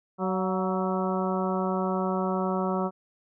harmonic tone with a mistuned harmonic, 187.9 Hz, F#3, 27 cents sharp, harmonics 1 / 2 / 3 / 4 / 5 / 6 / 7, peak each -28 / -31 / -33 / -34 / -35 / -36 / -36 dBFS, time 0.18-2.91 s, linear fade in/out 50 ms, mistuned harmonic 4, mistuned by -41 cents, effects none

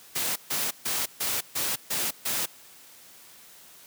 white noise bursts, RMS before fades -28 dBFS, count 7, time 0.15-2.46 s, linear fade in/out 10 ms, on 210 ms, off 140 ms, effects white hiss -51 dBFS RMS until 3.86 s + high-pass 100 Hz 12 dB/octave

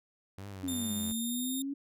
sawtooth tone with vibrato, 95 Hz, F#2, 46 cents sharp, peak -38 dBFS, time 0.38-1.12 s, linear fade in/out 0 ms, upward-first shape triangle, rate 2.5 Hz, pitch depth 120 cents each way
sine exponential two-way sweep, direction down then up, 283.3 to 208 to 283.3 Hz, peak -33 dBFS, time 0.63-1.74 s, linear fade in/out 10 ms, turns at 0.94 s
5% pulse tone with pitch glide, 3610 to 3673 Hz, A7 to A#7, +44 to -26 cents, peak -29 dBFS, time 0.68-1.62 s, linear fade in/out 2 ms, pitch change +30 cents, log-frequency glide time 0.86-1.35 s
effects none

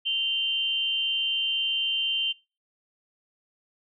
sine tone pair together, 2794 / 3112 Hz, F7 / G7, 0 / -13 cents, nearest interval major second, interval 187 cents, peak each -29 / -25 dBFS, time 0.05-2.33 s, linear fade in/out 20 ms, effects noise-tail reverb RT60 0.3 s tail -25 dB re dry

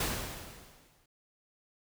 pink noise with exponential decay, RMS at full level -30 dBFS, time 0-1.06 s, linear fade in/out 5 ms, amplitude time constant 230 ms, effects none

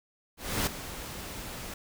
pink noise with ADSR envelope, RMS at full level -27 dBFS, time 0.37-1.74 s, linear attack 300 ms, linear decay 5 ms, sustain -13 dB, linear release 4 ms, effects none

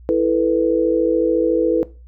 sine chord, E suspended fourth, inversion none, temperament equal, 329.6 / 440 / 493.9 Hz, E4 / A4 / B4, 0 / 0 / 0 cents, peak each -18 / -19 / -17 dBFS, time 0.09-1.83 s, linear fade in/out 0 ms, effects noise-tail reverb RT60 0.3 s tail -18 dB re dry + added 60 Hz sine -39 dBFS peak until 2.07 s

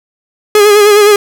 45% pulse tone with vibrato, 415.3 Hz, G#4, in tune, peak -3 dBFS, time 0.55-1.16 s, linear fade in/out 2 ms, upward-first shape sine, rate 9.7 Hz, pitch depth 44 cents each way, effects none

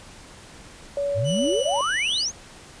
sine tone with tremolo, 567 Hz, C#5, 39 cents sharp, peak -22 dBFS, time 0.97-1.81 s, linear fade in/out 2 ms, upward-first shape square, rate 2.4 Hz, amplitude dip 25%
sine exponential sweep, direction up, 90.3 to 6820 Hz, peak -22 dBFS, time 1.14-2.32 s, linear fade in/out 50 ms
sawtooth tone with vibrato, 2960 Hz, F#7, in tune, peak -25 dBFS, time 1.24-2.26 s, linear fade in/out 50 ms, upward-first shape sine, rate 6.8 Hz, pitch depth 9 cents each way
effects pink hiss -45 dBFS RMS until 2.8 s + resampled to 22050 Hz

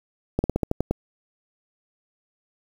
slowing click train, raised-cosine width 2 ms, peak -8 dBFS, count 8, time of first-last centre 0.39-0.91 s, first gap 50 ms, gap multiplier 1.13, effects 7-bit

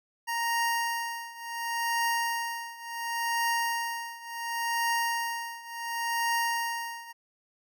25% pulse tone with tremolo, 932.3 Hz, A#5, in tune, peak -21 dBFS, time 0.27-7.13 s, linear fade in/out 20 ms, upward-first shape triangle, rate 0.7 Hz, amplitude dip 90%, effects none

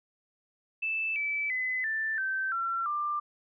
sine tone with pitch steps, 2637 / 2309 / 2022 / 1770.2 / 1550 / 1357.1 / 1188.3 Hz, E7 / D7 / B6 / A6 / G6 / E6 / D6, 0 / -30 / +40 / +10 / -20 / +50 / +20 cents, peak -28 dBFS, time 0.82-3.2 s, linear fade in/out 10 ms, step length 340 ms, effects none

